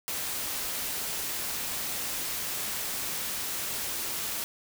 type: noise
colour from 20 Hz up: white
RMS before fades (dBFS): -33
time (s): 0.08-4.44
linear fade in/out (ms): 0
effects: none